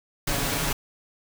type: noise with comb filter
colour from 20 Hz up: pink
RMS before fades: -26 dBFS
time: 0.27-0.73 s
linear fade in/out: 5 ms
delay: 7.1 ms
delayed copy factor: +0.9
effects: none